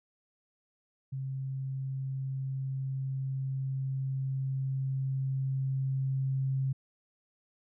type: tone with level ramp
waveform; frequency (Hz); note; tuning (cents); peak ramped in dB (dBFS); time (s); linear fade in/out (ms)
sine; 133.8; C3; +39; -33 to -27; 1.12-6.73; 10
effects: none